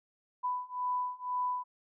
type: beating tone pair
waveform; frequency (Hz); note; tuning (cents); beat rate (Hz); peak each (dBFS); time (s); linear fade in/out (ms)
sine; 994 / 996; B5 / B5; +11 / +14; 2; -35 / -34; 0.43-1.64; 20
effects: none